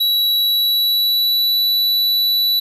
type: tone with pitch glide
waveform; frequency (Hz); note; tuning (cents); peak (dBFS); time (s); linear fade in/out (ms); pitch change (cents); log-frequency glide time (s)
square; 3914 to 3950; B7 to B7; -16 to 0; -14; 0-2.6; 10; +16; 0.36-1.57
effects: none